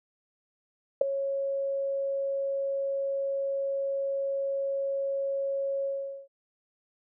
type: tone with ADSR envelope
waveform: sine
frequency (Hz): 550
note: C#5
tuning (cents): -14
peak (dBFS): -14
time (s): 1.01-6.28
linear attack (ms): 5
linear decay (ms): 7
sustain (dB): -13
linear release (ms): 430
effects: none